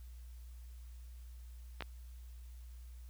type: clicks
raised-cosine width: 0.3 ms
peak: -24 dBFS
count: 2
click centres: 1.807 / 1.823 s
effects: added 60 Hz sine -48 dBFS peak until 3.09 s + white hiss -68 dBFS RMS until 3.09 s